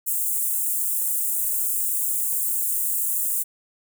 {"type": "high-pass noise", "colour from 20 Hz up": "white", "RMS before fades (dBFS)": -24, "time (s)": [0.06, 3.44], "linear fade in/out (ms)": 20, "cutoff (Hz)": 7600, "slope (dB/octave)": 48, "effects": []}